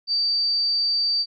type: tone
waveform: sine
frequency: 4634 Hz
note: D8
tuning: 24 cents flat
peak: -19 dBFS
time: 0.07-1.26 s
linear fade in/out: 50 ms
effects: none